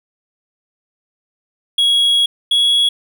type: tone pair in turn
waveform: triangle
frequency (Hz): 3322 / 3345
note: G#7 / G#7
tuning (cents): 0 / +12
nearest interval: unison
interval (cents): 12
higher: second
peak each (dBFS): -9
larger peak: neither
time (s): 1.78-2.26 / 2.51-2.89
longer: first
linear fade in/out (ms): 5
effects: none